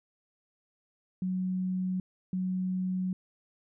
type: tone bursts at uneven times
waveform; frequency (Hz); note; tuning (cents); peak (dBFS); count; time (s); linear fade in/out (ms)
sine; 185; F#3; 0; -28; 2; 1.22-2 / 2.33-3.13; 2
effects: none